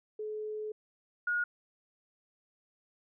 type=tone pair in turn; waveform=sine; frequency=428 / 1439.6 Hz; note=A4 / F#6; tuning=-48 / -48 cents; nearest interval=octave + major sixth; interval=2100 cents; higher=second; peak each=-35 / -28 dBFS; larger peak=second; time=0.19-0.72 / 1.27-1.44 s; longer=first; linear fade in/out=5 ms; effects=none